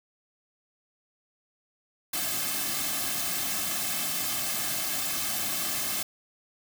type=noise with comb filter; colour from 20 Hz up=white; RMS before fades=-30 dBFS; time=2.13-6.03 s; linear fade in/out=5 ms; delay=2.1 ms; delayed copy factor=-0.8; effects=none